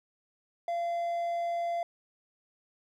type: tone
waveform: triangle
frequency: 686 Hz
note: F5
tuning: 31 cents flat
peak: -27 dBFS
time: 0.68-1.83 s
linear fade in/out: 2 ms
effects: none